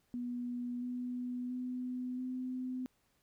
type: tone with pitch steps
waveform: sine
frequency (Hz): 244 / 247.5 / 251.1 / 254.8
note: B3 / B3 / B3 / C4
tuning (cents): -21 / +4 / +29 / -46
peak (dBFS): -36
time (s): 0.14-2.86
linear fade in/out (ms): 0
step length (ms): 680
effects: pink hiss -75 dBFS RMS until 3.22 s